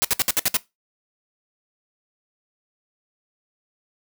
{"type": "noise bursts", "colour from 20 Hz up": "white", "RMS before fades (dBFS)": -19, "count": 7, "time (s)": [0.02, 0.568], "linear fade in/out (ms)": 0, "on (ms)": 26, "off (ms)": 61, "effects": ["noise-tail reverb RT60 0.2 s tail -20 dB re dry"]}